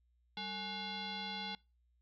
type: tone with frequency modulation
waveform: sine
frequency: 2129 Hz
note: C7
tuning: 30 cents sharp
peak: -39 dBFS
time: 0.37-1.55 s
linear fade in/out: 2 ms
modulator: 645 Hz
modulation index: 3.2
effects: noise-tail reverb RT60 0.3 s tail -25 dB re dry + added 60 Hz sine -70 dBFS peak until 2.01 s